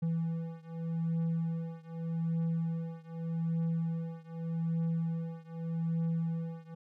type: beating tone pair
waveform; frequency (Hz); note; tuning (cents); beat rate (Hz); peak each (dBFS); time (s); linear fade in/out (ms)
triangle; 164.81 / 165.64; E3 / E3; 0 / +9; 0.83; -32 / -33; 0.02-6.75; 10
effects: none